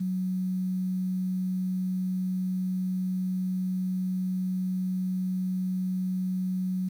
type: tone with quantisation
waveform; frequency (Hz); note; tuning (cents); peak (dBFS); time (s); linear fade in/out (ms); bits
sine; 185; F#3; 0; -26; 0-6.89; 10; 9
effects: none